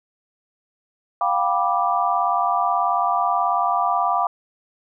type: chord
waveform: sine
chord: G dominant seventh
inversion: third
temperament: just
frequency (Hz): 705.6 / 784 / 980 / 1176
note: F5 / G5 / B5 / D6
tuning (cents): +18 / 0 / -14 / +2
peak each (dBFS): -22 / -24 / -24 / -22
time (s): 1.21-4.27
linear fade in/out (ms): 2
effects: none